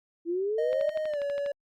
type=exponential sweep; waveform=sine; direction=up; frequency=329.6 to 659.3 Hz; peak=-26 dBFS; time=0.25-0.99 s; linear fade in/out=50 ms
type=tone with pitch glide; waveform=triangle; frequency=620 to 568.5 Hz; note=D#5 to C#5; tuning=-6 to +44 cents; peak=-26 dBFS; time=0.58-1.52 s; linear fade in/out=5 ms; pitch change=-150 cents; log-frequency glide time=1.07-1.2 s
type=click train; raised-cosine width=0.3 ms; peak=-26 dBFS; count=10; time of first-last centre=0.73-1.462 s; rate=12.3 Hz
effects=Opus 48 kbps